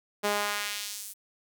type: tone with high-pass filter sweep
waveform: sawtooth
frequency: 205.8 Hz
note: G#3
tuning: 16 cents flat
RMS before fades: -32 dBFS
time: 0.23-1.14 s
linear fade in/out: 20 ms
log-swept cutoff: 430 to 11000 Hz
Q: 0.91
effects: none